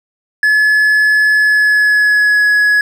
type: tone with pitch glide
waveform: triangle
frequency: 1711 to 1683.5 Hz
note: A6 to G#6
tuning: -49 to +23 cents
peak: -6 dBFS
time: 0.43-2.81 s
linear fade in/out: 2 ms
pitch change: -28 cents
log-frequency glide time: 1.35-2.45 s
effects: none